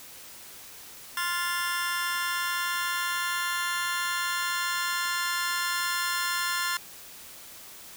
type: chord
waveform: sawtooth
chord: F major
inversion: second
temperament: just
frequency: 1047.7 / 1396.9 / 1746.1 Hz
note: C6 / F6 / A6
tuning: +2 / 0 / -14 cents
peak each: -28 dBFS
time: 1.17-6.77 s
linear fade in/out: 2 ms
effects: white hiss -46 dBFS RMS until 7.96 s